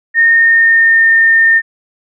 sine tone with pitch glide, 1836 to 1817 Hz, A#6 to A#6, -27 to -45 cents, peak -5 dBFS, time 0.14-1.62 s, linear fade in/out 50 ms, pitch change -18 cents, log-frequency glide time 0.32-1.12 s, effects none

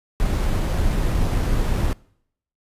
brown noise with sample-and-hold, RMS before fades -20 dBFS, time 0.2-1.93 s, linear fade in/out 0 ms, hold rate 11025 Hz, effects noise-tail reverb RT60 0.7 s tail -24 dB re dry + resampled to 32000 Hz

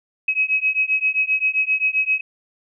sine beating tone pair, 2547 / 2554.6 Hz, D#7 / D#7, +40 / +45 cents, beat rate 7.6 Hz, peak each -20 dBFS, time 0.28-2.21 s, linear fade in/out 5 ms, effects none

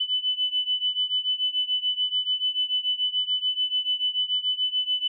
sine beating tone pair, 2998 / 3004.9 Hz, F#7 / F#7, +22 / +26 cents, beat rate 6.9 Hz, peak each -25 / -27 dBFS, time 0-5.08 s, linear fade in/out 10 ms, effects none

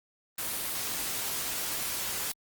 white noise, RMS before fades -33 dBFS, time 0.38-2.32 s, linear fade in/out 5 ms, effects Opus 24 kbps

